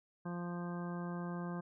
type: harmonic tone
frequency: 174.5 Hz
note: F3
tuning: 1 cent flat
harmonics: 1 / 2 / 3 / 4 / 5 / 6 / 7 / 9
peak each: -39 / -47 / -51 / -52 / -54 / -51 / -54 / -54 dBFS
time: 0.25-1.61 s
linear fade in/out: 10 ms
effects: none